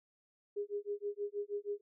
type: tone with tremolo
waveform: sine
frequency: 409.5 Hz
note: G#4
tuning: 24 cents flat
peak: -33 dBFS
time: 0.56-1.81 s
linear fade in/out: 10 ms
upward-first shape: sine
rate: 6.3 Hz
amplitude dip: 100%
effects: none